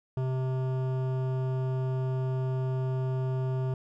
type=tone with hard clipping; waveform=sine; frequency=130 Hz; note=C3; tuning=11 cents flat; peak=-29 dBFS; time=0.17-3.74 s; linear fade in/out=2 ms; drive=14 dB; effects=none